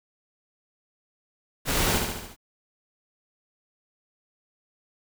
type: noise with echo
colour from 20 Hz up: pink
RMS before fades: -25 dBFS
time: 1.65-2.01 s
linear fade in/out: 50 ms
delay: 71 ms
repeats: 5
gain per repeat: -4 dB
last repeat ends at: 2.365 s
effects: none